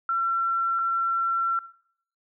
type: tone pair in turn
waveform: sine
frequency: 1355 / 1355 Hz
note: E6 / E6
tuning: +47 / +47 cents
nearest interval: unison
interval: 0 cents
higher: neither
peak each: -22 / -22 dBFS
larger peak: neither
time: 0.09-0.79 / 0.79-1.59 s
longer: second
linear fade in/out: 2 ms
effects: noise-tail reverb RT60 0.6 s tail -18 dB re dry